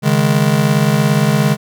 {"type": "chord", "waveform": "square", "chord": "C# suspended second", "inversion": "none", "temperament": "just", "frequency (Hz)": [138.59, 155.92, 207.9], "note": ["C#3", "D#3", "G#3"], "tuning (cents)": [0, 4, 2], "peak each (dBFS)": -16, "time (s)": [0.02, 1.57], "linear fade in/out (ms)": 50, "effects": []}